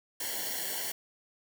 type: noise with comb filter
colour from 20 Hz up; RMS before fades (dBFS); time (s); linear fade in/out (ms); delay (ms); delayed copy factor
white; -35; 0.2-0.92; 5; 0.8; -0.9
effects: none